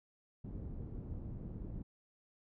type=low-pass noise; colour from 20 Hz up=pink; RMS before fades=-44 dBFS; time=0.44-1.83 s; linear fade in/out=10 ms; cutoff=240 Hz; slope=12 dB/octave; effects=none